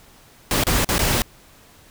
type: noise with dropouts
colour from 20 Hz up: pink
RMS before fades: -19 dBFS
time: 0.51-1.22 s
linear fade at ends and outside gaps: 1 ms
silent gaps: 0.637-0.668 / 0.846-0.889 / 0.982-0.991 s
effects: pink hiss -50 dBFS RMS until 1.9 s